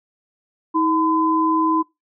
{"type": "tone pair together", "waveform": "sine", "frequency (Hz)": [319.6, 1014.7], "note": ["D#4", "B5"], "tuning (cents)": [47, 47], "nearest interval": "octave + minor sixth", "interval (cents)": 2000, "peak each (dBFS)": -18, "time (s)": [0.74, 1.83], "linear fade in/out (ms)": 20, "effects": ["noise-tail reverb RT60 0.2 s tail -23 dB re dry"]}